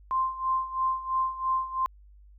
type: tone with tremolo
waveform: sine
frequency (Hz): 1046.5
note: C6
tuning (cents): 0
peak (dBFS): -22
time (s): 0.11-1.86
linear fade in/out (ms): 0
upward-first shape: sine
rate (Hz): 3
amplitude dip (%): 80
effects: added 50 Hz sine -50 dBFS peak until 2.38 s